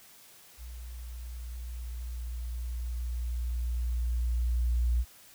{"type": "tone with level ramp", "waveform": "sine", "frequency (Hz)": 59.7, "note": "A#1", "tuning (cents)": 42, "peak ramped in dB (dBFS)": [-40, -23], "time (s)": [0.57, 5.05], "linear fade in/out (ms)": 50, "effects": ["white hiss -55 dBFS RMS until 5.34 s"]}